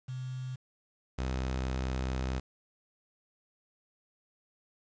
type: tone pair in turn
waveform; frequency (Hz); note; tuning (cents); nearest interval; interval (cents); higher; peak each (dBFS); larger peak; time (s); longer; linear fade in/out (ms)
sine / sawtooth; 128.4 / 64.57; C3 / C2; -32 / -22; octave; 1190; first; -35 / -27; second; 0.08-0.56 / 1.18-2.4; second; 10
effects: resampled to 16000 Hz + 9-bit